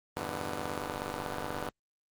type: chord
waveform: 5% pulse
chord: E minor seventh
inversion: none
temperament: just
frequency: 82.41 / 98.89 / 123.61 / 148.33 Hz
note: E2 / G2 / B2 / D3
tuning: 0 / +16 / +2 / +18 cents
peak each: -30 / -30 / -32 / -30 dBFS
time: 0.17-1.69 s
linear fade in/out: 0 ms
effects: Opus 24 kbps